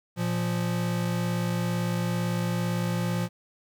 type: tone pair together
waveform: square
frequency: 116.78 / 174.61 Hz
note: A#2 / F3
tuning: +4 / 0 cents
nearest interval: perfect fifth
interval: 696 cents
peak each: -30 / -28 dBFS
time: 0.16-3.29 s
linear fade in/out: 50 ms
effects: 10-bit